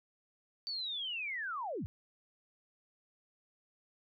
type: linear sweep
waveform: sine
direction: down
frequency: 4594 to 58.5 Hz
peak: -36 dBFS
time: 0.67-1.86 s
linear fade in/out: 0 ms
effects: none